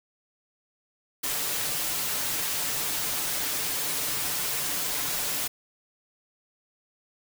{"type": "noise with comb filter", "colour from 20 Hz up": "white", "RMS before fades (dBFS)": -29, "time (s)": [1.23, 5.48], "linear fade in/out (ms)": 10, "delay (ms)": 6.8, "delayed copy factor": 0.5, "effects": []}